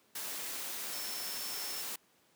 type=tone in noise; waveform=sine; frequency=5350 Hz; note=E8; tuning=25 cents sharp; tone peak=-43 dBFS; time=0.93-1.82 s; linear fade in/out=5 ms; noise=white; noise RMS=-40 dBFS; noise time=0.15-1.96 s; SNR=-6 dB; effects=pink hiss -68 dBFS RMS until 2.35 s + high-pass 200 Hz 12 dB/octave